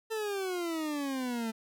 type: exponential sweep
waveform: 40% pulse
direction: down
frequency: 450 to 220 Hz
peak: -31 dBFS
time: 0.1-1.52 s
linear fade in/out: 20 ms
effects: none